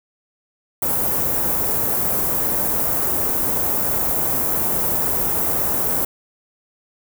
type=band-stop noise; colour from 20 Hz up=white; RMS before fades=-20 dBFS; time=0.82-6.05 s; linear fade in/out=5 ms; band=850 to 16000 Hz; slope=12 dB/octave; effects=none